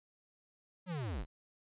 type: linear sweep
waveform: square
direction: down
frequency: 191.2 to 30.65 Hz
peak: -37 dBFS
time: 0.86-1.26 s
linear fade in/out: 50 ms
effects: resampled to 8000 Hz + 13-bit